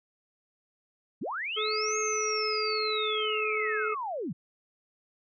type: linear two-way sweep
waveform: sine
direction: up then down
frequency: 126.8 to 6550 to 126.8 Hz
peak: -31 dBFS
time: 1.21-4.33 s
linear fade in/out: 10 ms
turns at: 1.97 s
type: harmonic tone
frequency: 429.9 Hz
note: A4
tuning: 40 cents flat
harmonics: 1 / 3 / 5 / 6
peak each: -31 / -33 / -37 / -38 dBFS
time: 1.56-3.95 s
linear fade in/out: 20 ms
effects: none